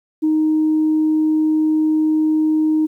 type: tone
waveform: sine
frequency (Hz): 311.1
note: D#4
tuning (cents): 0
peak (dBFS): -12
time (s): 0.22-2.87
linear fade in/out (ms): 20
effects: tanh soft clip ceiling -9 dBFS + 9-bit